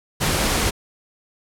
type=noise; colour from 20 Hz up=pink; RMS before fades=-20 dBFS; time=0.2-0.71 s; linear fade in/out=20 ms; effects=low-pass 12000 Hz 12 dB/octave